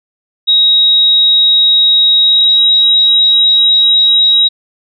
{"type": "tone with pitch glide", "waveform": "sine", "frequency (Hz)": [3800, 3824], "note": ["A#7", "A#7"], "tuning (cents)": [33, 43], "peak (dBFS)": -5, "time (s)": [0.47, 4.49], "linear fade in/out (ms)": 20, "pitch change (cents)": 10, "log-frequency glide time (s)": [2.22, 2.5], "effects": []}